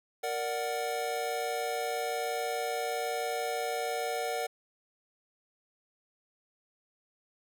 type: chord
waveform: square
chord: Bb augmented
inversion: none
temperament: equal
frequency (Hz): 466.2 / 587.3 / 740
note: Bb4 / D5 / F#5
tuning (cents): 0 / 0 / 0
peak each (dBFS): -36 / -38 / -35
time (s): 0.23-4.47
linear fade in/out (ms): 10
effects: none